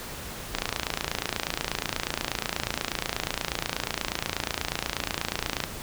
click train, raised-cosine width 0.2 ms, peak -8 dBFS, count 145, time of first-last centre 0.55-5.638 s, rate 28.3 Hz, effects pink hiss -38 dBFS RMS until 5.82 s

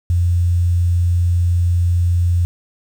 sine tone, 87.31 Hz, F2, in tune, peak -12 dBFS, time 0.1-2.45 s, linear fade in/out 0 ms, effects 7-bit

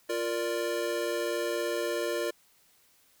square chord, Bb major, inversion second, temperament equal, 349.2 / 466.2 / 587.3 Hz, F4 / Bb4 / D5, 0 / 0 / 0 cents, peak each -34 dBFS, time 0.09-2.31 s, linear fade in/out 10 ms, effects white hiss -64 dBFS RMS until 3.2 s

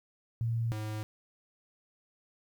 sine / square tone pair in turn, 115.4 / 107.58 Hz, A#2 / A2, -17 / -39 cents, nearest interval minor second, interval 122 cents, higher first, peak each -28 / -35 dBFS, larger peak first, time 0.41-0.72 / 0.72-1.03 s, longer neither, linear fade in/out 0 ms, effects 11-bit

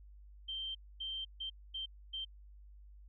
sine tone bursts at uneven times, 3136 Hz, G7, in tune, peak -38 dBFS, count 5, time 0.48-0.75 / 1-1.25 / 1.4-1.5 / 1.74-1.86 / 2.13-2.25 s, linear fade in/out 10 ms, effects added 50 Hz sine -53 dBFS peak until 3.08 s

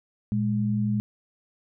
sine tone pair together, 116.66 / 207.7 Hz, A#2 / G#3, +2 / 0 cents, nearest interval minor seventh, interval 998 cents, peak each -26 / -24 dBFS, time 0.32-1 s, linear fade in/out 0 ms, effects none

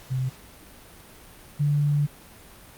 sine tone pair in turn, 129.7 / 145.95 Hz, C3 / D3, -15 / -10 cents, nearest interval major second, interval 205 cents, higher second, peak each -23 / -19 dBFS, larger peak second, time 0.1-0.3 / 1.59-2.07 s, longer second, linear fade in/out 20 ms, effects pink hiss -48 dBFS RMS until 2.77 s + Opus 48 kbps

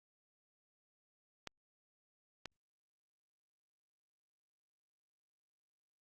clicks, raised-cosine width 0.2 ms, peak -25 dBFS, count 2, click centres 1.473 / 2.457 s, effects Opus 48 kbps

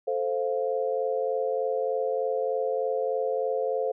sine chord, F major, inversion first, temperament equal, 440 / 523.3 / 698.5 Hz, A4 / C5 / F5, 0 / 0 / 0 cents, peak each -29 / -27 / -33 dBFS, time 0.07-3.92 s, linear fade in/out 10 ms, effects none

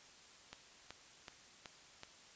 click train, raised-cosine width 0.2 ms, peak -30 dBFS, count 5, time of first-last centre 0.53-2.034 s, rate 2.66 Hz, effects white hiss -60 dBFS RMS until 2.35 s + resampled to 16000 Hz

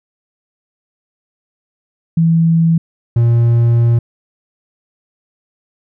sine / triangle tone pair in turn, 164.81 / 117.55 Hz, E3 / A#2, 0 / +15 cents, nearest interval tritone, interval 585 cents, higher first, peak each -8 / -6 dBFS, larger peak second, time 2.17-2.78 / 3.16-3.99 s, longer second, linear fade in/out 5 ms, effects none

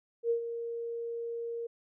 sine tone with ADSR envelope, 466.2 Hz, A#4, in tune, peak -24 dBFS, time 0.23-1.67 s, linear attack 72 ms, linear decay 99 ms, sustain -10 dB, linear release 9 ms, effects none

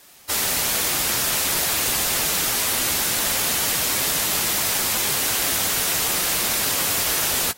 white noise, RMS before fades -22 dBFS, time 0.29-7.52 s, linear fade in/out 10 ms, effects white hiss -49 dBFS RMS until 7.57 s + AAC 48 kbps

